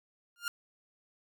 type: tone with exponential growth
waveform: sawtooth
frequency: 1406 Hz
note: F6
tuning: 11 cents sharp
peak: -25 dBFS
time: 0.36-0.48 s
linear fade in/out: 1 ms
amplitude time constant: 24 ms
effects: none